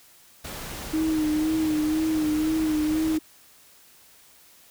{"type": "noise", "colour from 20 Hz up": "pink", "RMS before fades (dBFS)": -36, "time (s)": [0.44, 3.18], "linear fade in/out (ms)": 10}
{"type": "tone with vibrato", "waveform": "sine", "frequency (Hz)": 311.1, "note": "D#4", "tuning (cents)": 0, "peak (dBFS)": -21, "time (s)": [0.93, 3.19], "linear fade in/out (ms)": 10, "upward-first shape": "sine", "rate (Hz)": 2, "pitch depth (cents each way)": 38}
{"effects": ["white hiss -54 dBFS RMS until 4.7 s"]}